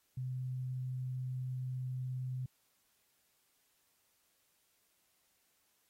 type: tone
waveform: sine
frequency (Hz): 128.1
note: C3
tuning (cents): -36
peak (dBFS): -36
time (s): 0.17-2.46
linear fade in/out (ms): 5
effects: white hiss -75 dBFS RMS until 5.89 s + AAC 48 kbps